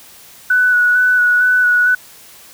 sine tone with vibrato, 1480 Hz, F#6, in tune, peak -9 dBFS, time 0.5-1.95 s, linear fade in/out 5 ms, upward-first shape square, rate 2.2 Hz, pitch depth 16 cents each way, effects white hiss -41 dBFS RMS until 2.53 s

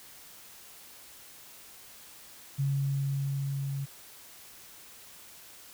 sine tone with level ramp, 138.3 Hz, C#3, 4 cents flat, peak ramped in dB -25 to -31 dBFS, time 2.58-3.86 s, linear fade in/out 20 ms, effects white hiss -51 dBFS RMS until 5.73 s

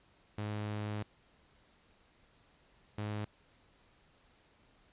sawtooth tone bursts at uneven times, 105.1 Hz, G#2, 21 cents sharp, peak -32 dBFS, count 2, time 0.38-1.03 / 2.98-3.25 s, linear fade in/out 5 ms, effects pink hiss -67 dBFS RMS until 4.92 s + resampled to 8000 Hz

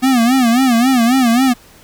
square tone with vibrato, 246.9 Hz, B3, in tune, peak -10 dBFS, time 0.02-1.54 s, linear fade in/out 20 ms, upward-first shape sine, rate 3.7 Hz, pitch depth 140 cents each way, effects pink hiss -44 dBFS RMS until 1.83 s

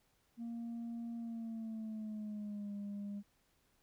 sine tone with pitch glide, 233.1 to 202.9 Hz, A#3 to G#3, 0 to -40 cents, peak -38 dBFS, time 0.37-3.23 s, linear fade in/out 50 ms, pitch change -240 cents, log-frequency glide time 1.16-2.74 s, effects tanh soft clip ceiling -39 dBFS + pink hiss -75 dBFS RMS until 3.82 s

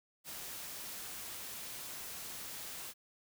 white noise, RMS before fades -45 dBFS, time 0.24-2.94 s, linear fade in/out 50 ms, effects none

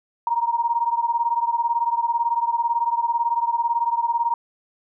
sine beating tone pair, 932.3 / 950.3 Hz, A#5 / A#5, 0 / +33 cents, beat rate 18 Hz, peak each -21 / -23 dBFS, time 0.27-4.34 s, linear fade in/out 2 ms, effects none

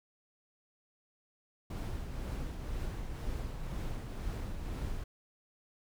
brown noise with tremolo, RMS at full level -36 dBFS, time 1.7-5.04 s, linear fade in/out 5 ms, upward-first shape triangle, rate 2 Hz, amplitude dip 45%, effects none

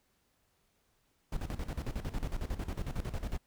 brown noise with tremolo, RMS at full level -34 dBFS, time 1.32-3.38 s, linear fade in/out 5 ms, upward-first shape square, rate 11 Hz, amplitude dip 75%, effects pink hiss -74 dBFS RMS until 3.46 s

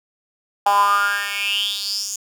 10% pulse tone with high-pass filter sweep, 201.9 Hz, G#3, 49 cents flat, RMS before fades -20 dBFS, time 0.66-2.16 s, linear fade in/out 5 ms, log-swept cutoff 830 to 6700 Hz, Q 8.3, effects none

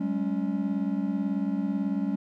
triangle tone cluster, 191.2 / 209.4 / 279.6 Hz, G3 / G#3 / C#4, -43 / +15 / +15 cents, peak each -28 dBFS, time 0-2.16 s, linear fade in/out 10 ms, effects none

